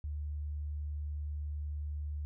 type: tone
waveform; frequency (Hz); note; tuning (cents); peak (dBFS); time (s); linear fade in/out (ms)
sine; 74.1; D2; +16; -35; 0.04-2.25; 0
effects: none